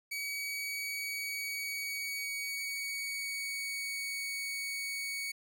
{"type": "tone with pitch glide", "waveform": "sawtooth", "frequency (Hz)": [2267, 2234], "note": ["C#7", "C#7"], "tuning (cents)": [38, 13], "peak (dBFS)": -32, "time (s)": [0.11, 5.32], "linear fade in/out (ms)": 10, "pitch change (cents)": -25, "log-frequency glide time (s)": [0.32, 4.24], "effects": []}